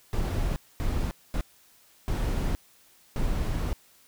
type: noise bursts at uneven times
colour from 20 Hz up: brown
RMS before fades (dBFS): -27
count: 5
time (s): 0.13-0.56 / 0.8-1.11 / 1.34-1.41 / 2.08-2.55 / 3.16-3.73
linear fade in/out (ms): 0
effects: white hiss -59 dBFS RMS until 4.07 s